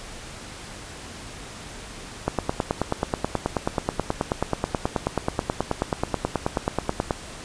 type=click train; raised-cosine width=1 ms; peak=-7 dBFS; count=46; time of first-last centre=2.28-7.108 s; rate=9.32 Hz; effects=pink hiss -39 dBFS RMS until 7.44 s + resampled to 22050 Hz